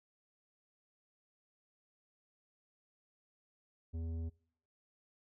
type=tone with tanh clipping; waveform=triangle; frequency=82.1 Hz; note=E2; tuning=6 cents flat; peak=-39 dBFS; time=3.93-4.3 s; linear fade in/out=20 ms; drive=15 dB; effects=noise-tail reverb RT60 0.6 s tail -24 dB re dry